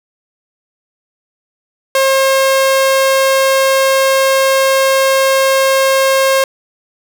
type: tone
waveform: sawtooth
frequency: 536 Hz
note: C5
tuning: 42 cents sharp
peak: -5 dBFS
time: 1.95-6.44 s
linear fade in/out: 2 ms
effects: none